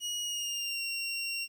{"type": "tone with pitch glide", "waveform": "25% pulse", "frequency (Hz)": [2899, 2752], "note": ["F#7", "F7"], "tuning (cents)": [-36, -26], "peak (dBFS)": -29, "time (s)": [0, 1.48], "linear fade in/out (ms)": 50, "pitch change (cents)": -90, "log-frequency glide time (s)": [0.22, 0.81], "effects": ["11-bit"]}